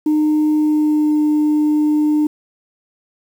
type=tone with pitch glide; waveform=sine; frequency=305.1 to 301.6 Hz; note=D#4 to D4; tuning=-34 to +46 cents; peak=-10 dBFS; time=0.06-2.27 s; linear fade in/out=5 ms; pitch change=-20 cents; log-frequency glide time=0.51-1.23 s; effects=tanh soft clip ceiling -10 dBFS + 7-bit